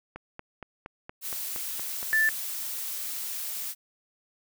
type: click train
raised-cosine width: 0.5 ms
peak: -24 dBFS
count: 9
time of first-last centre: 0.16-2.029 s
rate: 4.28 Hz
type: noise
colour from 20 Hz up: blue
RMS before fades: -34 dBFS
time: 1.21-3.75 s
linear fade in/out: 50 ms
type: tone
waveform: sine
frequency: 1760 Hz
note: A6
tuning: in tune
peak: -20 dBFS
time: 2.13-2.29 s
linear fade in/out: 0 ms
effects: none